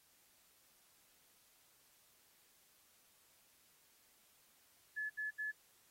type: tone bursts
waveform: sine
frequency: 1717 Hz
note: A6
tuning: 43 cents flat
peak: -38 dBFS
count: 3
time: 4.96-5.52 s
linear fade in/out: 20 ms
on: 140 ms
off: 70 ms
effects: white hiss -70 dBFS RMS until 5.9 s + AAC 48 kbps